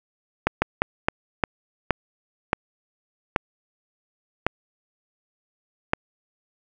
slowing click train, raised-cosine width 0.5 ms, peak -3 dBFS, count 10, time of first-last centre 0.47-5.934 s, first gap 150 ms, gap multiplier 1.33, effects none

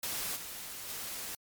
white noise with level steps, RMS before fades -36 / -43 / -40 dBFS, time 0.03-1.35 s, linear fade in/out 2 ms, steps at 0.35 / 0.88 s, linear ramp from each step 20 ms, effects MP3 96 kbps

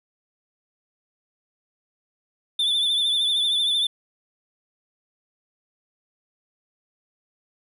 triangle tone with vibrato, 3520 Hz, A7, in tune, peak -18 dBFS, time 2.59-3.87 s, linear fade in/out 5 ms, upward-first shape triangle, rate 13 Hz, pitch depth 61 cents each way, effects none

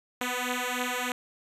5% pulse beating tone pair, 246.9 / 250.2 Hz, B3 / B3, 0 / +23 cents, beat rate 3.3 Hz, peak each -20 dBFS, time 0.21-1.12 s, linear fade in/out 2 ms, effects resampled to 32000 Hz

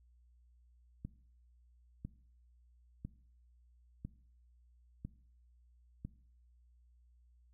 click train, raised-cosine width 5 ms, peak -29 dBFS, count 6, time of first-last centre 1.05-6.05 s, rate 1 Hz, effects noise-tail reverb RT60 0.6 s tail -19 dB re dry + added 60 Hz sine -63 dBFS peak until 7.53 s

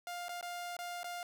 sawtooth tone with dropouts, 703 Hz, F5, 11 cents sharp, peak -36 dBFS, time 0.07-1.23 s, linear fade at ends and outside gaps 1 ms, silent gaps 0.284-0.292 / 0.411-0.427 / 0.767-0.789 / 1.032-1.043 s, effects none

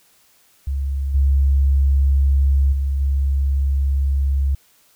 sine tone with level steps, 68.7 Hz, C#2, 15 cents flat, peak -19 / -12 / -17 / -15 dBFS, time 0.67-4.55 s, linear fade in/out 5 ms, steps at 1.14 / 2.72 / 3 s, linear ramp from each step 10 ms, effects white hiss -56 dBFS RMS until 4.95 s

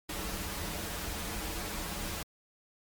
pink noise with comb filter, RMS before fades -37 dBFS, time 0.09-2.23 s, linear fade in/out 5 ms, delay 7.8 ms, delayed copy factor -0.8, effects MP3 96 kbps

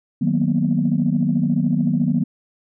sine chord, B major seventh, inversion first, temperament equal, 155.56 / 185 / 233.1 / 246.9 Hz, D#3 / F#3 / A#3 / B3, 0 / 0 / 0 / 0 cents, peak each -21 dBFS, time 0.21-2.24 s, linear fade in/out 10 ms, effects tanh soft clip ceiling -7 dBFS

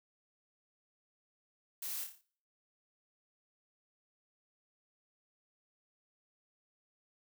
blue noise with echo, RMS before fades -41 dBFS, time 1.82-2.04 s, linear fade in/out 5 ms, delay 29 ms, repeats 6, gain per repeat -5 dB, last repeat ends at 2.214 s, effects noise-tail reverb RT60 0.5 s tail -21 dB re dry

